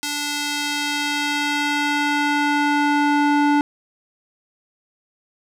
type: tone with band-pass filter sweep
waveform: square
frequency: 291.6 Hz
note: D4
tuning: 12 cents flat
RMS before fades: -20 dBFS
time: 0.03-3.61 s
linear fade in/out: 0 ms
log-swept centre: 5900 to 740 Hz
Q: 0.71
effects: none